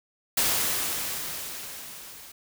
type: noise with level ramp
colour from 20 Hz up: white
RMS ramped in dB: -23 to -46 dBFS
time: 0.37-2.32 s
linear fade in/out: 5 ms
effects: none